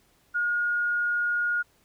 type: tone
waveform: sine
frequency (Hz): 1433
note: F6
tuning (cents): +44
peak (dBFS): -23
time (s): 0.34-1.63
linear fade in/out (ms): 20
effects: pink hiss -64 dBFS RMS until 1.84 s